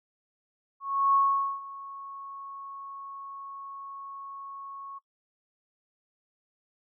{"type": "tone with ADSR envelope", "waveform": "sine", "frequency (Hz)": 1102, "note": "C#6", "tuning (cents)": -11, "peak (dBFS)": -19, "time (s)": [0.8, 4.99], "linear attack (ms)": 340, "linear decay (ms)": 460, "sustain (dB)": -20, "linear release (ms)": 14, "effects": ["noise-tail reverb RT60 0.1 s tail -21 dB re dry"]}